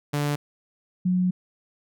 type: tone pair in turn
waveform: sawtooth / sine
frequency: 145.9 / 182.08 Hz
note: D3 / F#3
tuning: -11 / -28 cents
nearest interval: major third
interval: 383 cents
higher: second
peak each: -19 dBFS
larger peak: neither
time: 0.13-0.36 / 1.05-1.31 s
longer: second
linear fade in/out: 10 ms
effects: none